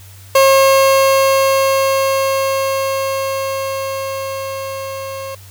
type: tone with level ramp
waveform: 30% pulse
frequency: 540 Hz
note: C#5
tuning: 45 cents flat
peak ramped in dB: -4 to -22 dBFS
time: 0.35-5.35 s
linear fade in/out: 5 ms
effects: added 96 Hz sine -37 dBFS peak until 5.5 s + white hiss -43 dBFS RMS until 5.5 s